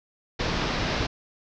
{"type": "low-pass noise", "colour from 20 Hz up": "pink", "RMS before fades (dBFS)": -27, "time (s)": [0.39, 1.07], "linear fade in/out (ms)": 10, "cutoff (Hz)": 5500, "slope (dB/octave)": 48, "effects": []}